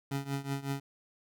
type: tone with tremolo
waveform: 25% pulse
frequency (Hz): 138.59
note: C#3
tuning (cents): 0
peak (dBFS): -26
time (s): 0.11-0.8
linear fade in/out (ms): 5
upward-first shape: triangle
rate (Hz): 5.4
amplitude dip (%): 90
effects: none